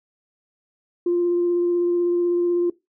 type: tone with vibrato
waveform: sine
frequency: 349.2 Hz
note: F4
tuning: in tune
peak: -16 dBFS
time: 1.06-2.7 s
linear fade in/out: 5 ms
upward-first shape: sine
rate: 16 Hz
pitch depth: 11 cents each way
effects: noise-tail reverb RT60 0.2 s tail -20 dB re dry + tanh soft clip ceiling -13 dBFS